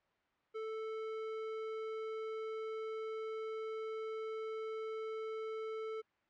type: tone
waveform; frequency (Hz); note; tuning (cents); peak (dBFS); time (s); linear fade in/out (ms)
square; 440; A4; 0; -40; 0.54-6.02; 20
effects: white hiss -75 dBFS RMS until 6.29 s + low-pass 2000 Hz 12 dB/octave